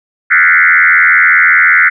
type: tone with frequency modulation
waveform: sine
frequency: 1760 Hz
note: A6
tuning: in tune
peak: -4 dBFS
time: 0.3-1.9 s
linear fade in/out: 20 ms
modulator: 85.3 Hz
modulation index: 4.5
effects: none